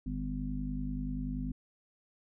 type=harmonic tone with a mistuned harmonic; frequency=50.4 Hz; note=G1; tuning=49 cents sharp; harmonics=1 / 3 / 4 / 5; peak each=-37 / -40 / -43 / -37 dBFS; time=0.06-1.52 s; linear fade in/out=5 ms; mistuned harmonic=1; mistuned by=-84 cents; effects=none